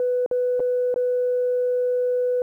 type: tone with dropouts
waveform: sine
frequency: 496.2 Hz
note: B4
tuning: 8 cents sharp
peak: -18 dBFS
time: 0-2.42 s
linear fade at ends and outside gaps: 1 ms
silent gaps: 0.262-0.312 / 0.596-0.602 / 0.942-0.96 s
effects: tanh soft clip ceiling -14 dBFS + 10-bit